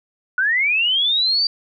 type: linear sweep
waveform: sine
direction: up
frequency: 1445 to 4699 Hz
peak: -15 dBFS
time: 0.38-1.47 s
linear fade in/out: 2 ms
effects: none